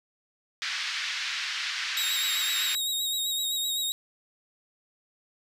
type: band-pass noise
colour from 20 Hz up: pink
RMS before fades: -32 dBFS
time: 0.62-2.75 s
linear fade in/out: 0 ms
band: 1600 to 5200 Hz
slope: 24 dB/octave
type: tone with vibrato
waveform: sawtooth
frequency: 3780 Hz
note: A#7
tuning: 23 cents sharp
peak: -24 dBFS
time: 1.97-3.92 s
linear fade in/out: 0 ms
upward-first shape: triangle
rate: 7.8 Hz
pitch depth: 42 cents each way
effects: none